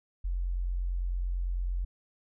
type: tone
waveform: sine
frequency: 44.48 Hz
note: F1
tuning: 32 cents sharp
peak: -28 dBFS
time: 0.24-1.85 s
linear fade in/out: 10 ms
effects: none